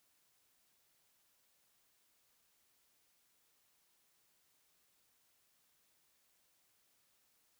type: silence
effects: white hiss -75 dBFS RMS until 7.59 s